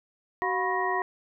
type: tone cluster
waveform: sine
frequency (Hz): 376.4 / 716 / 987 / 1086 / 1877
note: F#4 / F5 / B5 / C#6 / A#6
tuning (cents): +30 / +43 / -1 / -36 / +11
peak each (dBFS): -31 / -31 / -30 / -33 / -31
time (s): 0.42-1.02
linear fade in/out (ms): 0
effects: none